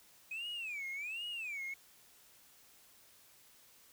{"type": "tone with vibrato", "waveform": "sine", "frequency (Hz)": 2489, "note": "D#7", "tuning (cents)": 0, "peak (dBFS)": -37, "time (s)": [0.31, 1.74], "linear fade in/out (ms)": 5, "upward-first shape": "sine", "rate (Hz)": 1.3, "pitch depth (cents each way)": 260, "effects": ["tanh soft clip ceiling -37 dBFS", "white hiss -63 dBFS RMS until 3.92 s"]}